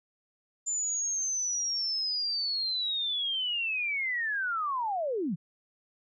sine linear sweep, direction down, 7150 to 142.3 Hz, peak -28 dBFS, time 0.66-5.36 s, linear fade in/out 20 ms, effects none

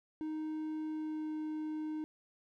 triangle tone with pitch glide, 311.1 to 309.1 Hz, D#4 to D#4, 0 to -11 cents, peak -34 dBFS, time 0.21-2.04 s, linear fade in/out 0 ms, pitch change -11 cents, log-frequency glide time 0.89-1.34 s, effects none

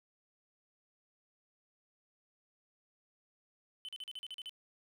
triangle tone bursts, 3038 Hz, F#7, 45 cents sharp, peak -40 dBFS, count 9, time 3.85-4.494 s, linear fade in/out 0 ms, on 36 ms, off 40 ms, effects none

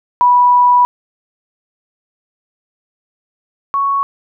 sine tone pair in turn, 981 / 1110.5 Hz, B5 / C#6, -12 / +3 cents, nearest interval major second, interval 215 cents, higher second, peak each -6 / -12 dBFS, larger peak first, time 0.21-0.85 / 3.74-4.03 s, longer first, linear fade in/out 0 ms, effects none

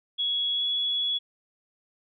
sine tone with pitch glide, 3350 to 3377 Hz, G#7 to G#7, +14 to +28 cents, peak -24 dBFS, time 0.18-1.19 s, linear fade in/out 20 ms, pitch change +14 cents, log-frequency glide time 0.54-0.64 s, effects none

